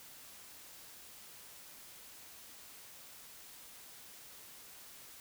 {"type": "silence", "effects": ["white hiss -54 dBFS RMS until 5.2 s"]}